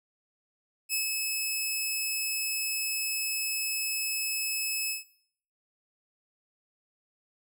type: tone with ADSR envelope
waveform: 10% pulse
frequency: 2590 Hz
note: E7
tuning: 31 cents flat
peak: -17 dBFS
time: 0.89-5.04 s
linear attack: 46 ms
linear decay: 110 ms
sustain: -3 dB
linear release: 140 ms
effects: noise-tail reverb RT60 0.6 s tail -18 dB re dry